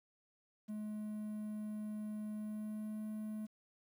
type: tone with pitch glide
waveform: triangle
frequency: 212.4 to 214.7 Hz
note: G#3 to A3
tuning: +39 to -42 cents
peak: -38 dBFS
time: 0.68-3.47 s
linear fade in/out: 20 ms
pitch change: +19 cents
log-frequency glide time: 2.33-3.04 s
effects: 11-bit